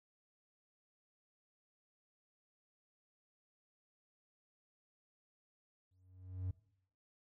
triangle tone with exponential growth, 92.5 Hz, F#2, in tune, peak -32 dBFS, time 5.91-6.51 s, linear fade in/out 5 ms, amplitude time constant 130 ms, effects noise-tail reverb RT60 0.7 s tail -21 dB re dry + tanh soft clip ceiling -28 dBFS

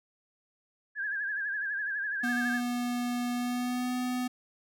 sine tone with vibrato, 1644 Hz, G#6, 18 cents flat, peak -30 dBFS, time 0.95-2.61 s, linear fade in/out 50 ms, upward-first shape sine, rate 12 Hz, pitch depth 80 cents each way
square tone with pitch glide, 243.5 to 250.1 Hz, B3 to B3, -24 to +22 cents, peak -30 dBFS, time 2.23-4.28 s, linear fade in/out 10 ms, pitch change +46 cents, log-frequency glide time 3.33-3.95 s
effects none

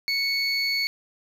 triangle tone pair together, 2217 / 4434 Hz, C#7 / C#8, 0 / 0 cents, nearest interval octave, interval 1200 cents, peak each -24 dBFS, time 0.08-0.87 s, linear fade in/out 0 ms, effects none

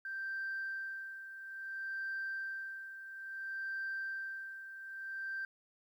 sine tone with tremolo, 1568 Hz, G6, in tune, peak -35 dBFS, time 0.05-5.45 s, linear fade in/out 2 ms, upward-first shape sine, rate 0.59 Hz, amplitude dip 70%, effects tanh soft clip ceiling -33 dBFS + 12-bit

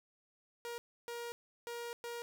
sawtooth tone bursts at uneven times, 473 Hz, A#4, 25 cents sharp, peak -37 dBFS, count 4, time 0.65-0.78 / 1.08-1.32 / 1.67-1.93 / 2.04-2.22 s, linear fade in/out 0 ms, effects none

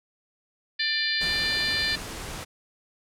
harmonic tone, 593 Hz, D5, 17 cents sharp, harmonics 3 / 4 / 5 / 6 / 7 / 8, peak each -28 / -33 / -36 / -32 / -29 / -31 dBFS, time 0.79-1.96 s, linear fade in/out 10 ms
pink noise, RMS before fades -36 dBFS, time 1.2-2.45 s, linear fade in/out 20 ms
effects low-pass 11000 Hz 12 dB/octave

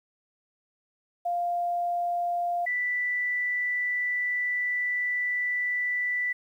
sine tone pair in turn, 698.5 / 1975.7 Hz, F5 / B6, 0 / 0 cents, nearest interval octave + tritone, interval 1800 cents, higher second, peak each -25 dBFS, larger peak neither, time 1.25-2.66 / 2.66-6.33 s, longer second, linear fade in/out 10 ms, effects 10-bit

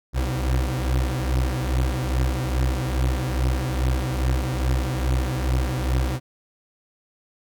30% pulse beating tone pair, 62.9 / 65.3 Hz, B1 / C2, +32 / -3 cents, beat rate 2.4 Hz, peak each -21 dBFS, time 0.13-6.2 s, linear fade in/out 50 ms, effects none

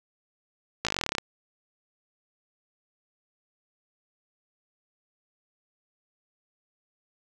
slowing click train, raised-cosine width 0.2 ms, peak -9 dBFS, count 15, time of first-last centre 0.85-1.183 s, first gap 17 ms, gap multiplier 1.05, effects none

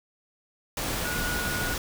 sine tone in noise, 1452 Hz, F#6, 33 cents flat, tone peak -31 dBFS, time 1.05-1.74 s, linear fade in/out 2 ms, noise pink, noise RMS -30 dBFS, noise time 0.77-1.78 s, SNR -4 dB, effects none

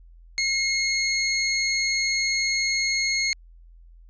20% pulse tone, 2157 Hz, C#7, 48 cents flat, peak -16 dBFS, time 0.38-3.33 s, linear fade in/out 0 ms, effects added 42 Hz sine -46 dBFS peak until 4.09 s + resampled to 16000 Hz

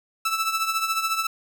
sawtooth tone with tremolo, 1318.5 Hz, E6, in tune, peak -16 dBFS, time 0.25-1.27 s, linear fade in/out 5 ms, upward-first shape triangle, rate 14 Hz, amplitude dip 70%, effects none

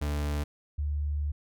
40% pulse / sine tone pair in turn, 73.42 / 73.42 Hz, D2 / D2, 0 / 0 cents, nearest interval unison, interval 0 cents, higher neither, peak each -27 dBFS, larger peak neither, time 0.01-0.44 / 0.78-1.32 s, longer second, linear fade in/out 10 ms, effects none

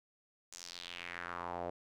sawtooth tone with band-pass filter sweep, 87.31 Hz, F2, in tune, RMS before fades -44 dBFS, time 0.52-1.7 s, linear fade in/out 5 ms, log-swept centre 7100 to 590 Hz, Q 2.8, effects none

